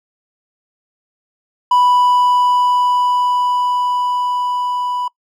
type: tone with level ramp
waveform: triangle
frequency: 987.8 Hz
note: B5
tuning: in tune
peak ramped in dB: -7 to -16 dBFS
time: 1.71-5.08 s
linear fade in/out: 5 ms
effects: noise-tail reverb RT60 0.1 s tail -23 dB re dry